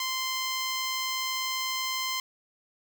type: tone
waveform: 10% pulse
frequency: 1041 Hz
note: C6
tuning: 9 cents flat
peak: -20 dBFS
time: 0-2.2 s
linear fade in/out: 2 ms
effects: none